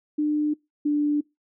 sine tone pair in turn, 299.8 / 294.5 Hz, D4 / D4, +36 / +5 cents, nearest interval unison, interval 31 cents, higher first, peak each -20 / -19 dBFS, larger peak second, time 0.18-0.54 / 0.85-1.21 s, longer neither, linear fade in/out 10 ms, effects noise-tail reverb RT60 0.2 s tail -23 dB re dry

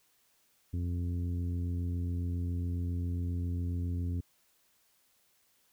harmonic tone, 87.31 Hz, F2, in tune, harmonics 1 / 2 / 3 / 4 / 5, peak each -31 / -42 / -41 / -53 / -55 dBFS, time 0.73-4.21 s, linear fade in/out 10 ms, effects white hiss -70 dBFS RMS until 5.72 s

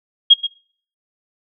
sine tone with echo, 3269 Hz, G#7, 28 cents flat, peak -4 dBFS, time 0.3-0.34 s, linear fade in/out 10 ms, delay 130 ms, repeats 1, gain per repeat -13 dB, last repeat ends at 0.47 s, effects noise-tail reverb RT60 0.5 s tail -23 dB re dry

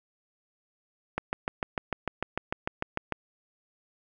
click train, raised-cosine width 0.5 ms, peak -13 dBFS, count 14, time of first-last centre 1.18-3.123 s, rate 6.69 Hz, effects none

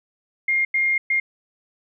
sine tone bursts at uneven times, 2124 Hz, C7, 25 cents sharp, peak -17 dBFS, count 3, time 0.48-0.65 / 0.74-0.98 / 1.1-1.2 s, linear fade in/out 5 ms, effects none

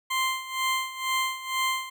20% pulse tone with tremolo, 1046.5 Hz, C6, in tune, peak -18 dBFS, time 0.1-1.9 s, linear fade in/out 10 ms, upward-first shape sine, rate 2.1 Hz, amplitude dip 80%, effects none

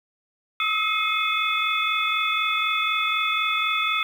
sine tone cluster, 1252 / 1296 / 2150 / 2538 / 3462 Hz, D#6 / E6 / C7 / D#7 / A7, +10 / -30 / +47 / +34 / -29 cents, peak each -31 / -26 / -27 / -27 / -27 dBFS, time 0.6-4.03 s, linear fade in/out 2 ms, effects 8-bit

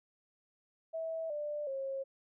sine tone with pitch steps, 650 / 592.6 / 540.3 Hz, E5 / D5 / C#5, -24 / +15 / -44 cents, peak -35 dBFS, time 0.93-2.04 s, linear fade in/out 20 ms, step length 370 ms, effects none

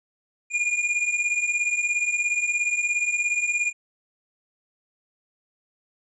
square beating tone pair, 2413 / 2430 Hz, D7 / D#7, +46 / -42 cents, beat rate 17 Hz, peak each -28 / -24 dBFS, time 0.5-3.73 s, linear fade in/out 50 ms, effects resampled to 22050 Hz

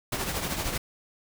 pink noise with tremolo, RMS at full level -28 dBFS, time 0.12-0.78 s, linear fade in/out 5 ms, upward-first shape triangle, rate 13 Hz, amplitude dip 60%, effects none

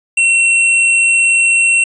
square tone, 2719 Hz, F7, 47 cents flat, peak -9 dBFS, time 0.17-1.84 s, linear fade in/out 5 ms, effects resampled to 24000 Hz

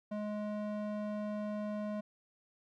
square tone with band-pass filter, 209.9 Hz, G#3, 19 cents sharp, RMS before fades -38 dBFS, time 0.11-2.01 s, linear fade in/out 10 ms, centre 470 Hz, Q 1.3, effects none

